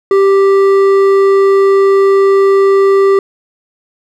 sine tone with hard clipping, 391.9 Hz, G4, in tune, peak -7 dBFS, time 0.11-3.19 s, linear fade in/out 2 ms, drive 8 dB, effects none

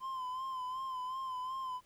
triangle tone with vibrato, 1032 Hz, C6, 24 cents flat, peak -35 dBFS, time 0-1.81 s, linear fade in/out 50 ms, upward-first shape sine, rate 2.7 Hz, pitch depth 49 cents each way, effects pink hiss -68 dBFS RMS until 1.85 s

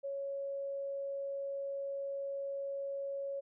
sine tone, 554.4 Hz, C#5, in tune, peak -36 dBFS, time 0.03-3.41 s, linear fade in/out 20 ms, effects none

